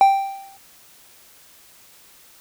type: tone with exponential decay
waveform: triangle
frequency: 784 Hz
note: G5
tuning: in tune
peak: -5 dBFS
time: 0.01-0.57 s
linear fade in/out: 1 ms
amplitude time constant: 120 ms
effects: white hiss -50 dBFS RMS until 2.4 s